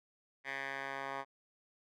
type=tone with band-pass filter sweep; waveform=10% pulse; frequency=136.6 Hz; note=C#3; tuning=25 cents flat; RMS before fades=-41 dBFS; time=0.44-1.25 s; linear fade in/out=50 ms; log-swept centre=1900 to 1200 Hz; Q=3; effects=none